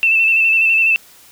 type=tone with vibrato; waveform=sine; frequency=2660 Hz; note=E7; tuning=15 cents sharp; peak=-10 dBFS; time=0.03-0.96 s; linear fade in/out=0 ms; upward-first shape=square; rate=12 Hz; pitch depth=25 cents each way; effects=white hiss -45 dBFS RMS until 1.31 s